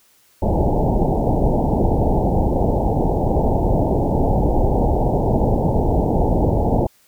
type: low-pass noise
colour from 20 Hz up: pink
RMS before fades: -17 dBFS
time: 0.42-6.87 s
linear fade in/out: 5 ms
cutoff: 890 Hz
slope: 96 dB/octave
effects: white hiss -56 dBFS RMS until 7.07 s